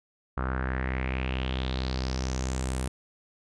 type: tone with low-pass filter sweep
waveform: sawtooth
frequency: 64.5 Hz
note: C2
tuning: 24 cents flat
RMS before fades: -30 dBFS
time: 0.37-2.88 s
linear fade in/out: 5 ms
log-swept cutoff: 1300 to 9600 Hz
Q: 4.4
effects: none